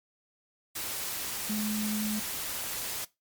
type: tone in noise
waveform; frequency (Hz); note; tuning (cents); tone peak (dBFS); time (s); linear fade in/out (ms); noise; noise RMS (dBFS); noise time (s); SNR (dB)
sine; 212.6; G#3; +41; -29; 1.49-2.2; 10; white; -35; 0.75-3.05; +3
effects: noise-tail reverb RT60 0.2 s tail -19 dB re dry + MP3 96 kbps

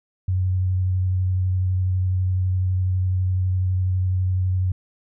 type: tone with vibrato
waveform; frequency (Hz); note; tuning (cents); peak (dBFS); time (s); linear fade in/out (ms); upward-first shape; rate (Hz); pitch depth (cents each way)
sine; 92.5; F#2; 0; -18; 0.28-4.72; 5; sine; 12; 15
effects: none

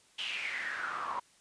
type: noise with band-pass filter sweep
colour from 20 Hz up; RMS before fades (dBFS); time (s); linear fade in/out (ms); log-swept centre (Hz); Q
pink; -37; 0.18-1.2; 10; 3100 to 970; 6.9
effects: white hiss -64 dBFS RMS until 1.4 s + resampled to 22050 Hz

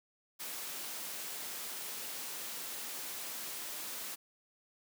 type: high-pass noise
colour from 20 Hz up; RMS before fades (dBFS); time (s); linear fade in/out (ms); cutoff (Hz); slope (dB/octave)
white; -42; 0.39-4.16; 20; 200; 12
effects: none

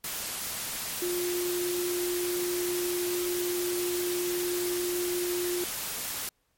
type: tone in noise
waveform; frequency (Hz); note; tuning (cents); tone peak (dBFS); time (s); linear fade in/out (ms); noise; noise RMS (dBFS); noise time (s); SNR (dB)
sine; 354.1; F4; +24; -28; 1.02-5.64; 2; white; -34; 0.04-6.29; +3
effects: pink hiss -73 dBFS RMS until 6.57 s + MP3 64 kbps

